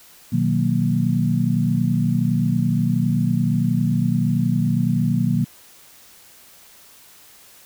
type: chord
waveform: sine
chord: B major seventh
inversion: none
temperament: equal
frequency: 123.47 / 155.56 / 185 / 233.1 Hz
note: B2 / D#3 / F#3 / A#3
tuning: 0 / 0 / 0 / 0 cents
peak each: -22 dBFS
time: 0.32-5.45 s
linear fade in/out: 10 ms
effects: white hiss -48 dBFS RMS until 7.65 s